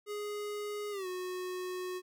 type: tone with pitch glide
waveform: square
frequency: 415.3 to 365.7 Hz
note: G#4 to F#4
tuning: 0 to -20 cents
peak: -37 dBFS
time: 0.06-2.02 s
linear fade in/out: 50 ms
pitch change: -220 cents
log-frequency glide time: 0.91-1.07 s
effects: none